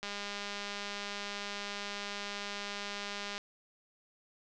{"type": "click train", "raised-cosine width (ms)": 0.2, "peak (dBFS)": -22, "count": 681, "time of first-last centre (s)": [0.03, 3.38], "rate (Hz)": 203, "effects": ["low-pass 7000 Hz 12 dB/octave"]}